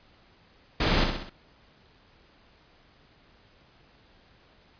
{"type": "noise with echo", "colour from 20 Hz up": "pink", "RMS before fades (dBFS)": -24, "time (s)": [0.8, 1.04], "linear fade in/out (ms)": 5, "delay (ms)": 64, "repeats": 4, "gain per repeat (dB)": -5, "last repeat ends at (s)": 1.296, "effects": ["pink hiss -59 dBFS RMS until 4.79 s", "resampled to 11025 Hz"]}